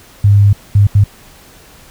sine tone bursts at uneven times, 101.3 Hz, G#2, 43 cents flat, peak -4 dBFS, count 3, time 0.24-0.53 / 0.75-0.87 / 0.95-1.04 s, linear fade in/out 5 ms, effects pink hiss -41 dBFS RMS until 1.9 s

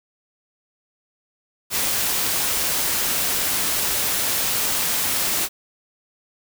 white noise, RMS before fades -22 dBFS, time 1.7-5.49 s, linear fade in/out 50 ms, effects none

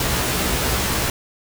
pink noise with comb filter, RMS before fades -21 dBFS, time 0-1.1 s, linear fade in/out 2 ms, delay 16 ms, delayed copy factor +0.9, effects none

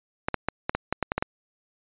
clicks, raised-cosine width 0.5 ms, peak -9 dBFS, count 10, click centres 0.285 / 0.343 / 0.486 / 0.695 / 0.75 / 0.926 / 1.027 / 1.119 / 1.18 / 1.225 s, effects resampled to 8000 Hz

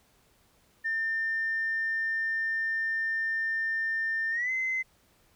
sine tone with pitch glide, 1800 to 2056 Hz, A6 to C7, +39 to -31 cents, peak -26 dBFS, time 0.84-4.83 s, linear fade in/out 20 ms, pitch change +230 cents, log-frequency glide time 4.31-4.51 s, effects tanh soft clip ceiling -22 dBFS + pink hiss -65 dBFS RMS until 5.35 s

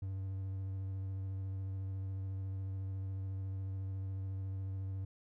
triangle tone with vibrato, 96 Hz, G2, 36 cents flat, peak -35 dBFS, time 0.02-5.05 s, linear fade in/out 5 ms, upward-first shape triangle, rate 14 Hz, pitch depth 21 cents each way, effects none

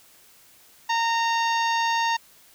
harmonic tone, 921 Hz, A#5, 21 cents flat, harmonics 1 / 2 / 3 / 4 / 5 / 6 / 7, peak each -22 / -28 / -32 / -34 / -36 / -38 / -39 dBFS, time 0.89-2.17 s, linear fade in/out 10 ms, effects white hiss -54 dBFS RMS until 2.54 s

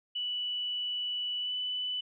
sine tone with pitch glide, 2960 to 2989 Hz, F#7 to F#7, 0 to +17 cents, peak -31 dBFS, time 0.15-2.01 s, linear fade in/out 10 ms, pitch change +17 cents, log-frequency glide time 1.4-1.53 s, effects none

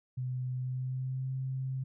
sine tone with pitch glide, 127.1 to 131.66 Hz, C3 to C3, -50 to +11 cents, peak -32 dBFS, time 0.17-1.84 s, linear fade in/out 10 ms, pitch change +61 cents, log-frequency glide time 0.55-1.33 s, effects none

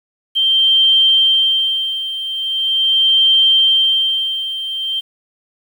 sine tone with tremolo, 3144 Hz, G7, 4 cents sharp, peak -8 dBFS, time 0.35-5.01 s, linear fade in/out 20 ms, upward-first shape sine, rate 0.41 Hz, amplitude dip 75%, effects 7-bit

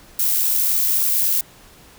violet noise with amplitude modulation, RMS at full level -17 dBFS, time 0.19-1.41 s, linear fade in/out 5 ms, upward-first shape sine, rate 83.8 Hz, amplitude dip 30%, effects pink hiss -47 dBFS RMS until 1.98 s

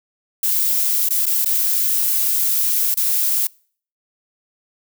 violet noise with dropouts, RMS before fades -18 dBFS, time 0.43-3.47 s, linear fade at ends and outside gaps 5 ms, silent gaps 1.089-1.105 / 1.258-1.264 / 1.448-1.458 / 2.943-2.971 s, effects noise-tail reverb RT60 0.5 s tail -26 dB re dry

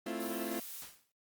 30% pulse chord, F major seventh, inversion first, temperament equal, 220 / 261.6 / 329.6 / 349.2 Hz, A3 / C4 / E4 / F4, 0 / 0 / 0 / 0 cents, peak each -39 dBFS, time 0.06-0.6 s, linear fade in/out 5 ms
blue noise, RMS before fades -45 dBFS, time 0.2-0.82 s, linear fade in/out 2 ms
white noise with exponential decay, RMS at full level -44 dBFS, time 0.82-1.12 s, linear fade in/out 1 ms, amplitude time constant 64 ms
effects Opus 32 kbps

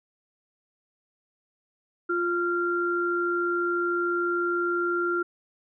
sine tone pair together, 349.2 / 1383.2 Hz, F4 / F6, 0 / -17 cents, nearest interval 2 octaves, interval 2383 cents, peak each -26 dBFS, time 2.09-5.23 s, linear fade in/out 10 ms, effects none

